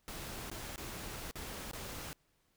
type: noise with dropouts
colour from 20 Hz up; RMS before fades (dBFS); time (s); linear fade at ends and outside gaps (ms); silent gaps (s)
pink; -44; 0.08-2.13; 0; 0.5-0.515 / 0.759-0.779 / 1.311-1.356 / 1.713-1.733
effects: pink hiss -75 dBFS RMS until 2.56 s